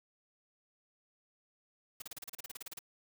white noise bursts, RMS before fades -44 dBFS, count 15, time 2-2.791 s, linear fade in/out 5 ms, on 21 ms, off 34 ms, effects none

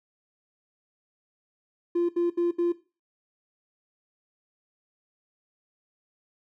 triangle tone bursts, 345.7 Hz, F4, 18 cents flat, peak -18 dBFS, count 4, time 1.95-2.723 s, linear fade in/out 10 ms, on 140 ms, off 71 ms, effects noise-tail reverb RT60 0.3 s tail -18 dB re dry + tanh soft clip ceiling -18 dBFS

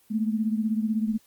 sine beating tone pair, 215.7 / 231.7 Hz, A3 / A#3, -34 / -10 cents, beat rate 16 Hz, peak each -24 / -29 dBFS, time 0.1-1.18 s, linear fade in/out 20 ms, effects white hiss -61 dBFS RMS until 1.26 s + Opus 24 kbps

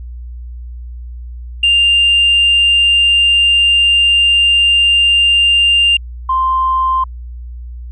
sine tone pair in turn, 2796 / 1044.5 Hz, F7 / C6, +1 / -3 cents, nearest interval octave + perfect fourth, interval 1704 cents, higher first, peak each -6 / -10 dBFS, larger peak first, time 1.63-5.97 / 6.29-7.04 s, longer first, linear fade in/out 5 ms, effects tanh soft clip ceiling -4 dBFS + added 60 Hz sine -25 dBFS peak until 7.91 s

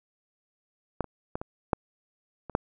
clicks, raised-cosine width 1 ms, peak -12 / -27 / -17 / -21 / -8 / -25 / -8 dBFS, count 7, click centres 1.007 / 1.043 / 1.355 / 1.415 / 1.732 / 2.497 / 2.551 s, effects none

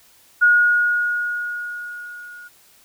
sine tone with level ramp, 1443 Hz, F#6, 44 cents flat, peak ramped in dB -9 to -37 dBFS, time 0.41-2.49 s, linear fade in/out 20 ms, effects white hiss -53 dBFS RMS until 2.84 s

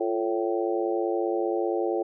harmonic tone with a mistuned harmonic, 110.4 Hz, A2, 6 cents sharp, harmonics 3 / 4 / 5 / 6 / 7, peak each -27 / -29 / -31 / -37 / -33 dBFS, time 0-2.03 s, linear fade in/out 10 ms, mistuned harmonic 3, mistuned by +77 cents, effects none

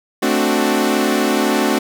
sawtooth chord, D dominant seventh, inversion second, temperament equal, 220 / 261.6 / 293.7 / 370 Hz, A3 / C4 / D4 / F#4, 0 / 0 / 0 / 0 cents, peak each -16 dBFS, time 0.22-1.79 s, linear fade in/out 10 ms, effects none

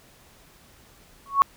sine tone with exponential growth, 1108.7 Hz, C#6, in tune, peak -9 dBFS, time 1.26-1.42 s, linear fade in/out 0 ms, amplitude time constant 34 ms, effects pink hiss -54 dBFS RMS until 1.56 s

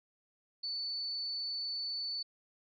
sine tone, 4486 Hz, C#8, 20 cents sharp, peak -35 dBFS, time 0.63-2.23 s, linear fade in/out 10 ms, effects none

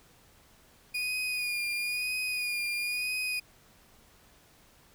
35% pulse tone with vibrato, 2454 Hz, D#7, 25 cents flat, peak -28 dBFS, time 0.94-3.4 s, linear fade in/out 10 ms, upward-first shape sine, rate 1 Hz, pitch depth 36 cents each way, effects pink hiss -60 dBFS RMS until 4.94 s

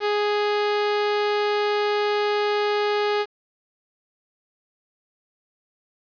sawtooth tone, 415.3 Hz, G#4, in tune, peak -16 dBFS, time 0-3.26 s, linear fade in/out 50 ms, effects resampled to 11025 Hz + 8-bit

